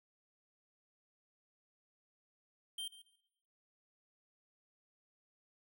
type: tone with echo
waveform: square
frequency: 3155 Hz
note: G7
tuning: 10 cents sharp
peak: -40 dBFS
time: 2.78-2.88 s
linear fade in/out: 5 ms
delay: 140 ms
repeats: 2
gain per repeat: -15 dB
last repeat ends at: 3.16 s
effects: noise-tail reverb RT60 0.9 s tail -21 dB re dry